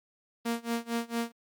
sawtooth tone with tremolo, 233.1 Hz, A#3, in tune, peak -23 dBFS, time 0.45-1.32 s, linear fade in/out 10 ms, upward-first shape sine, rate 4.4 Hz, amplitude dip 95%, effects MP3 96 kbps

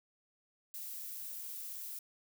violet noise, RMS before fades -44 dBFS, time 0.74-1.99 s, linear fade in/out 2 ms, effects none

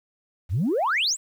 sine exponential sweep, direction up, 73.42 to 8372 Hz, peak -19 dBFS, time 0.49-1.17 s, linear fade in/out 50 ms, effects tanh soft clip ceiling -17 dBFS + 9-bit

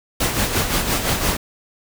pink noise with tremolo, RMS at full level -18 dBFS, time 0.2-1.37 s, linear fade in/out 5 ms, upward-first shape sine, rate 5.8 Hz, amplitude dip 55%, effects none

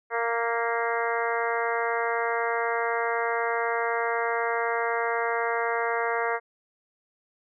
harmonic tone with a mistuned harmonic, 232 Hz, A#3, 8 cents flat, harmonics 2 / 3 / 4 / 5 / 6 / 7 / 8 / 9, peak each -29 / -31 / -32 / -33 / -34 / -34 / -35 / -36 dBFS, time 0.1-6.4 s, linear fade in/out 50 ms, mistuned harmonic 8, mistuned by +27 cents, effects none

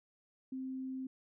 sine tone, 261.6 Hz, C4, in tune, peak -38 dBFS, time 0.52-1.07 s, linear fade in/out 5 ms, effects none

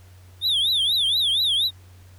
triangle tone with vibrato, 3534 Hz, A7, 7 cents sharp, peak -17 dBFS, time 0.41-1.71 s, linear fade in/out 50 ms, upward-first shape triangle, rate 4.2 Hz, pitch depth 230 cents each way, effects added 91 Hz sine -45 dBFS peak until 2.18 s + pink hiss -56 dBFS RMS until 2.18 s

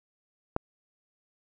click, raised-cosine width 1 ms, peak -12 dBFS, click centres 0.564 s, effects none

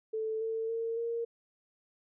sine tone with pitch steps, 439.7 / 447.9 / 456.3 / 464.8 Hz, A4 / A4 / A#4 / A#4, -1 / +31 / -37 / -5 cents, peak -31 dBFS, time 0.13-1.25 s, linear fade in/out 10 ms, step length 280 ms, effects none

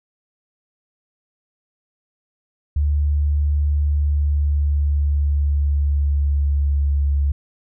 sine tone with pitch glide, 73.2 to 70.79 Hz, D2 to C#2, -5 to +37 cents, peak -15 dBFS, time 2.76-7.32 s, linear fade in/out 5 ms, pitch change -58 cents, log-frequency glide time 3.86-7.12 s, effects none

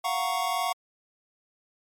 square chord, Gb major seventh, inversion third, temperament equal, 698.5 / 740 / 932.3 / 1108.7 Hz, F5 / Gb5 / Bb5 / Db6, 0 / 0 / 0 / 0 cents, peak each -32 / -31 / -35 / -31 dBFS, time 0.04-0.73 s, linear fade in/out 10 ms, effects MP3 64 kbps

